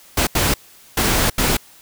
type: noise bursts at uneven times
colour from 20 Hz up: pink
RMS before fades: -17 dBFS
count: 4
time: 0.17-0.27 / 0.35-0.54 / 0.97-1.3 / 1.38-1.57 s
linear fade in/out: 5 ms
effects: white hiss -47 dBFS RMS until 1.81 s